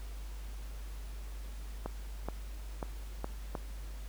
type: clicks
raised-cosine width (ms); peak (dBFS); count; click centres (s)
1; -22; 5; 1.86 / 2.286 / 2.828 / 3.244 / 3.552
effects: added 50 Hz sine -40 dBFS peak until 4.08 s + pink hiss -55 dBFS RMS until 4.08 s